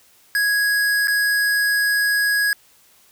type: tone with dropouts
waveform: square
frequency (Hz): 1661.2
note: G#6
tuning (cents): 0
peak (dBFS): -17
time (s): 0.35-2.53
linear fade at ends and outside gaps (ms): 1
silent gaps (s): 1.073-1.081
effects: white hiss -54 dBFS RMS until 3.11 s